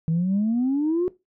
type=exponential sweep; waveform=sine; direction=up; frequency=157.8 to 370 Hz; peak=-18 dBFS; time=0.08-1.08 s; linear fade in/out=0 ms; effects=noise-tail reverb RT60 0.2 s tail -18 dB re dry + tanh soft clip ceiling -16 dBFS